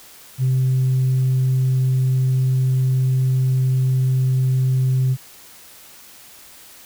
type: tone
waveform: sine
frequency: 130 Hz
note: C3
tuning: 11 cents flat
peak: -13 dBFS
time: 0.38-5.17 s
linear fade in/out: 50 ms
effects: tanh soft clip ceiling -12 dBFS + white hiss -44 dBFS RMS until 6.85 s